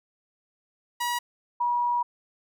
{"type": "tone pair in turn", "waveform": ["sawtooth", "sine"], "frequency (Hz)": [964, 964], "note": ["B5", "B5"], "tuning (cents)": [-42, -42], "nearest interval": "unison", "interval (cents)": 0, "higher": "neither", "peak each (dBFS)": -22, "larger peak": "neither", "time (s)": [[1, 1.19], [1.6, 2.03]], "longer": "second", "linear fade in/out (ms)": 10, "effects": []}